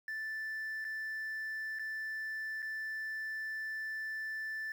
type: tone with dropouts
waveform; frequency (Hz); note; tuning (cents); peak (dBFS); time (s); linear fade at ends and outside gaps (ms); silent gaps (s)
sine; 1760; A6; 0; -34; 0.08-4.72; 2; 0.844-0.849 / 1.788-1.794 / 2.621-2.626
effects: tanh soft clip ceiling -36 dBFS + 10-bit